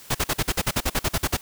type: noise bursts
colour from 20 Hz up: pink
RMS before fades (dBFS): -22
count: 14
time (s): 0.1-1.37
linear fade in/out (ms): 10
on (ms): 48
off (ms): 46
effects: white hiss -46 dBFS RMS until 1.41 s